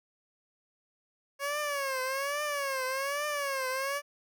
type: tone with vibrato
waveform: 15% pulse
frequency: 554.4 Hz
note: C#5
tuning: in tune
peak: -24 dBFS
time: 1.39-4.02 s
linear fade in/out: 50 ms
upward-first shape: triangle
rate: 1.2 Hz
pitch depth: 140 cents each way
effects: none